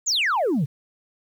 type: exponential sweep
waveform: sine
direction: down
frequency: 7450 to 123.6 Hz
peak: -17 dBFS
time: 0.06-0.66 s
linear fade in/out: 20 ms
effects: tanh soft clip ceiling -17 dBFS + 9-bit